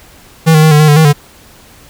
square tone with pitch steps, 161.3 / 155 / 157.3 / 149.4 / 153.8 / 147.1 / 158.8 / 145.8 Hz, E3 / D#3 / D#3 / D3 / D#3 / D3 / D#3 / D3, -37 / -6 / +19 / +30 / -20 / +3 / +36 / -12 cents, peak -4 dBFS, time 0.46-1.132 s, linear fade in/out 20 ms, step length 84 ms, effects pink hiss -40 dBFS RMS until 1.89 s

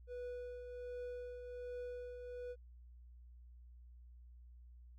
triangle tone with tremolo, 491.4 Hz, B4, 9 cents flat, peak -40 dBFS, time 0.07-2.56 s, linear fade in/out 50 ms, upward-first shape triangle, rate 1.3 Hz, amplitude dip 50%, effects added 60 Hz sine -55 dBFS peak until 4.98 s

